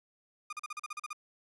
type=tone bursts; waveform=30% pulse; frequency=1216 Hz; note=D#6; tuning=40 cents flat; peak=-34 dBFS; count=10; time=0.5-1.131 s; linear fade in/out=5 ms; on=28 ms; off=39 ms; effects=resampled to 24000 Hz